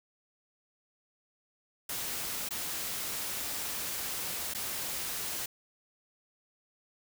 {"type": "noise with dropouts", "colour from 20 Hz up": "white", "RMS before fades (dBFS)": -36, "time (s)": [1.89, 5.46], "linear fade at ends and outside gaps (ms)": 5, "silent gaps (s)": [[2.489, 2.507], [4.538, 4.547]], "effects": []}